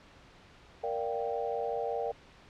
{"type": "chord", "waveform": "sine", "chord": "G minor seventh", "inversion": "first", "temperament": "equal", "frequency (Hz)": [466.2, 587.3, 698.5, 784], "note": ["Bb4", "D5", "F5", "G5"], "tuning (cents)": [0, 0, 0, 0], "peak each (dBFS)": [-34, -37, -38, -37], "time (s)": [0.83, 2.12], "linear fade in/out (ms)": 10, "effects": ["pink hiss -56 dBFS RMS until 2.49 s", "low-pass 4000 Hz 12 dB/octave"]}